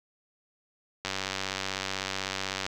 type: click train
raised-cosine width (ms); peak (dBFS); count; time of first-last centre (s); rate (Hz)
0.2; -13; 156; 1.05-2.665; 96
effects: none